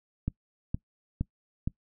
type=click train; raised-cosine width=5 ms; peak=-16 dBFS; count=4; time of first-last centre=0.28-1.675 s; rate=2.15 Hz; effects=noise-tail reverb RT60 0.1 s tail -23 dB re dry